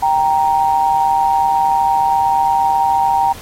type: tone pair together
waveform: sine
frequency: 785 / 933.5 Hz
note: G5 / A#5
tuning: +2 / +2 cents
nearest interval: minor third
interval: 300 cents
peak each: -14 dBFS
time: 0.02-3.33 s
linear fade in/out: 10 ms
effects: pink hiss -36 dBFS RMS until 3.41 s + AAC 48 kbps